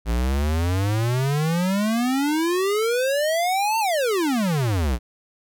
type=exponential two-way sweep; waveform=square; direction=up then down; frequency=55.1 to 914 to 55.1 Hz; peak=-20 dBFS; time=0.05-4.99 s; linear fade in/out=50 ms; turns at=3.79 s; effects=none